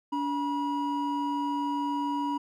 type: tone pair together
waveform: triangle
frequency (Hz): 287.1 / 965.7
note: D4 / B5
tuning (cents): -39 / -39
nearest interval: octave + major sixth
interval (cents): 2100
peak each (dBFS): -28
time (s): 0.12-2.38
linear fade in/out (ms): 10
effects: none